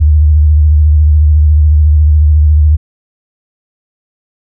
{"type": "tone with vibrato", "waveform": "sine", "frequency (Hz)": 75.7, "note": "D#2", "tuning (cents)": -47, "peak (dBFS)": -3, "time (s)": [0, 2.77], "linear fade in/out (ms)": 20, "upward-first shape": "sine", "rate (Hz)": 14, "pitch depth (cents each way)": 61, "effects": []}